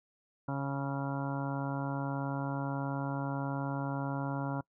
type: harmonic tone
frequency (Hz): 138.59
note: C#3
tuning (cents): 0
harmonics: 1 / 2 / 3 / 4 / 5 / 6 / 7 / 8 / 9 / 10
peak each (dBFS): -35 / -37 / -51 / -43 / -45 / -45 / -43 / -50 / -54 / -45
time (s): 0.48-4.61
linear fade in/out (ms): 5
effects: noise-tail reverb RT60 0.1 s tail -24 dB re dry